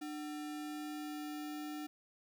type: tone with sample-and-hold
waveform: sine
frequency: 299.8 Hz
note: D4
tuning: 36 cents sharp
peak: -40 dBFS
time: 0.01-1.87 s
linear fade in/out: 10 ms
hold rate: 1050 Hz
effects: none